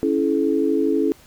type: chord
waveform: sine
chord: A major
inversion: first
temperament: equal with one note detuned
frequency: 277.2 / 329.6 / 429 Hz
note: C#4 / E4 / A4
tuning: 0 / 0 / -44 cents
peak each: -21 dBFS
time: 0.03-1.12 s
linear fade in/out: 0 ms
effects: pink hiss -50 dBFS RMS until 1.26 s